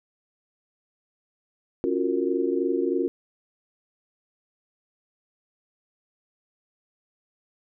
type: chord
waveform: sine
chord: Gb major seventh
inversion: second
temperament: just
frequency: 277.5 / 346.9 / 370 / 462.5 Hz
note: Db4 / F4 / Gb4 / Bb4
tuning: +2 / -12 / 0 / -14 cents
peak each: -28 / -26 / -27 / -29 dBFS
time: 1.84-3.08 s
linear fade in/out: 0 ms
effects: none